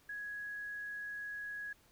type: tone with quantisation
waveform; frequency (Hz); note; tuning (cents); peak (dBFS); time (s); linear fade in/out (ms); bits
sine; 1668; G#6; +7; -40; 0.09-1.73; 5; 11
effects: pink hiss -67 dBFS RMS until 1.91 s